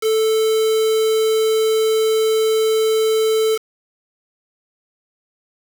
triangle tone with quantisation, 440 Hz, A4, in tune, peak -12 dBFS, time 0.01-3.59 s, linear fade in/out 50 ms, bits 4, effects none

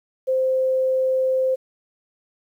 sine tone, 521 Hz, C5, 7 cents flat, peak -17 dBFS, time 0.27-1.56 s, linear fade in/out 20 ms, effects 9-bit

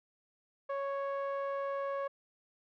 sawtooth tone with low-pass filter, 554.4 Hz, C#5, in tune, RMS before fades -36 dBFS, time 0.69-2.08 s, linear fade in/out 10 ms, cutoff 1200 Hz, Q 1.3, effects none

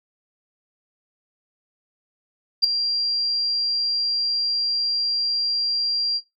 sine tone with ADSR envelope, 4754 Hz, D8, 20 cents sharp, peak -9 dBFS, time 2.62-6.21 s, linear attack 23 ms, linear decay 4 ms, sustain -11 dB, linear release 48 ms, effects noise-tail reverb RT60 0.2 s tail -21 dB re dry + tanh soft clip ceiling -5 dBFS

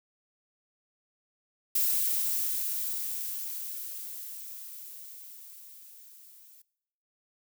violet noise with level ramp, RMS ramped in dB -26 to -55 dBFS, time 1.75-6.62 s, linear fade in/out 5 ms, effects noise-tail reverb RT60 0.8 s tail -22 dB re dry

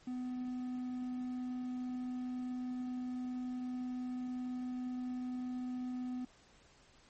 triangle tone, 251 Hz, B3, 28 cents sharp, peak -35 dBFS, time 0.07-6.25 s, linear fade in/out 5 ms, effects pink hiss -64 dBFS RMS until 7.09 s + MP3 32 kbps

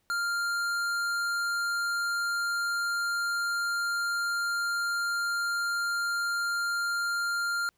sine tone with tanh clipping, 1396.9 Hz, F6, in tune, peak -29 dBFS, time 0.1-7.69 s, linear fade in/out 0 ms, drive 16 dB, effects pink hiss -73 dBFS RMS until 7.77 s

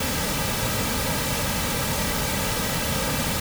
pink noise with comb filter, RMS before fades -25 dBFS, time 0-3.4 s, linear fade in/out 5 ms, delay 2.8 ms, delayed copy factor -0.6, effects none

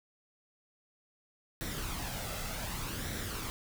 pink noise with flanger, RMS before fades -38 dBFS, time 1.61-3.5 s, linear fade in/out 0 ms, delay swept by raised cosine 0.52 to 1.52 ms, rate 0.66 Hz, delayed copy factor +0.5, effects none

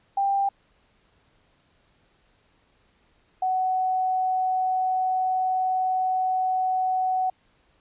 sine tone pair in turn, 791 / 746.6 Hz, G5 / F#5, +15 / +15 cents, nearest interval minor second, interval 100 cents, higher first, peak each -20 / -21 dBFS, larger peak first, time 0.17-0.49 / 3.42-7.3 s, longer second, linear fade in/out 5 ms, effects pink hiss -64 dBFS RMS until 7.8 s + resampled to 8000 Hz

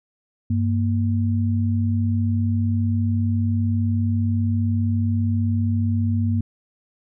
sine tone pair together, 98.11 / 233.1 Hz, G2 / A#3, +2 / 0 cents, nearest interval octave + minor third, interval 1498 cents, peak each -19 / -23 dBFS, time 0.5-6.41 s, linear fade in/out 5 ms, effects none

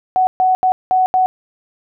sine tone bursts at uneven times, 745 Hz, F#5, 12 cents sharp, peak -10 dBFS, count 5, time 0.16-0.27 / 0.4-0.55 / 0.63-0.72 / 0.91-1.06 / 1.14-1.26 s, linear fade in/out 0 ms, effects none

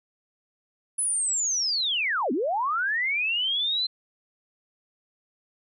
sine linear two-way sweep, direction down then up, 10310 to 226.3 to 4127 Hz, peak -23 dBFS, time 0.98-3.87 s, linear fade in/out 10 ms, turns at 2.32 s, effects none

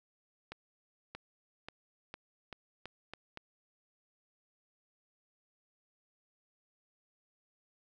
accelerating click train, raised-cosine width 0.3 ms, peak -27 dBFS, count 8, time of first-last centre 0.52-3.374 s, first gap 630 ms, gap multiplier 0.85, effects none

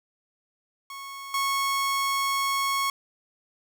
sawtooth tone with level steps, 1100 Hz, C#6, 14 cents flat, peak -33 / -20 dBFS, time 0.9-2.9 s, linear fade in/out 2 ms, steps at 1.34 s, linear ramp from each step 2 ms, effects 10-bit

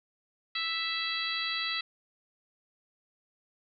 harmonic tone, 659.3 Hz, E5, in tune, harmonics 2 / 3 / 4 / 5 / 6 / 7, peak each -39 / -36 / -37 / -37 / -34 / -40 dBFS, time 0.55-1.81 s, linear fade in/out 5 ms, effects MP3 96 kbps

